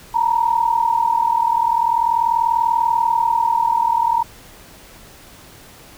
sine tone pair together, 912 / 952.4 Hz, A#5 / A#5, -38 / +37 cents, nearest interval minor second, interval 75 cents, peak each -17 / -17 dBFS, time 0.14-4.23 s, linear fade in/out 10 ms, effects pink hiss -43 dBFS RMS until 5.97 s

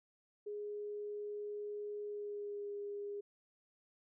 sine tone with pitch glide, 415 to 407.6 Hz, G#4 to G#4, -1 to -32 cents, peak -40 dBFS, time 0.46-3.21 s, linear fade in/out 10 ms, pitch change -31 cents, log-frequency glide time 2.05-2.71 s, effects none

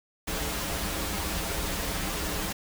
pink noise with comb filter, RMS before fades -31 dBFS, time 0.27-2.53 s, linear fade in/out 10 ms, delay 8.2 ms, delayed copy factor -0.75, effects none

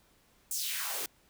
white noise with high-pass filter sweep, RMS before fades -35 dBFS, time 0.51-1.06 s, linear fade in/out 2 ms, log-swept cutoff 8200 to 300 Hz, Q 2.2, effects pink hiss -66 dBFS RMS until 1.29 s

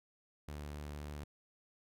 sawtooth tone with vibrato, 73.7 Hz, D2, 7 cents sharp, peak -39 dBFS, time 0.48-1.24 s, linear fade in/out 5 ms, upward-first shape triangle, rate 3.9 Hz, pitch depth 11 cents each way, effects none

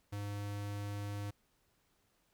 square tone, 102.1 Hz, G#2, 29 cents flat, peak -39 dBFS, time 0.12-1.31 s, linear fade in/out 10 ms, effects pink hiss -75 dBFS RMS until 2.33 s

